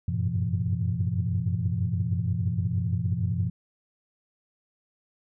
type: tone cluster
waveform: sine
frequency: 91.2 / 97.5 / 108.3 / 123.4 / 169.7 Hz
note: F#2 / G2 / A2 / B2 / F3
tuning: -24 / -9 / -27 / -1 / -49 cents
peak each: -30 dBFS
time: 0.08-3.5 s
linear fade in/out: 5 ms
effects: tanh soft clip ceiling -14 dBFS